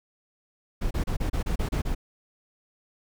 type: noise bursts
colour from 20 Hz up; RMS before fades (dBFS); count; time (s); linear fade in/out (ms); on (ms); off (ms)
brown; -26; 9; 0.81-1.949; 10; 99; 31
effects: none